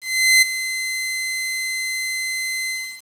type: tone with ADSR envelope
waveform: sawtooth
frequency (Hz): 2057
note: C7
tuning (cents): -30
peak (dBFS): -6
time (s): 0.01-3.03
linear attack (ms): 410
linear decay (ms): 14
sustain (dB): -13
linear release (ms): 330
effects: resampled to 32000 Hz + 7-bit